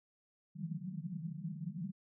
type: band-pass noise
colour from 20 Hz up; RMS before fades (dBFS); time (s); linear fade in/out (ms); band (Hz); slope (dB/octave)
pink; -42; 0.55-1.92; 20; 150 to 200; 96
effects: none